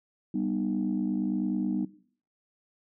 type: chord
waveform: sine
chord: G augmented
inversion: none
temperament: just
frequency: 196 / 245 / 306.2 Hz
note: G3 / B3 / D#4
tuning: 0 / -14 / -28 cents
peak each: -30 dBFS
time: 0.34-1.85 s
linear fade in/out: 5 ms
effects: noise-tail reverb RT60 0.5 s tail -17 dB re dry + tanh soft clip ceiling -19 dBFS